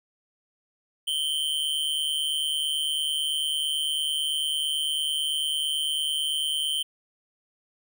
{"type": "tone with amplitude modulation", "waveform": "square", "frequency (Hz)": 3097, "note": "G7", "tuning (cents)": -22, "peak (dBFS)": -22, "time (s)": [1.07, 6.83], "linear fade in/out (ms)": 10, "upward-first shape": "sine", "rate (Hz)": 149, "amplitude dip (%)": 75, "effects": []}